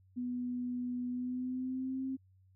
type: tone with pitch glide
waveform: sine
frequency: 246.9 to 264.6 Hz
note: B3 to C4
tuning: 0 to +20 cents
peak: -34 dBFS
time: 0.16-2.17 s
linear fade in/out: 20 ms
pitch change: +120 cents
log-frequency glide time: 1.08-2.06 s
effects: added 94 Hz sine -62 dBFS peak until 2.55 s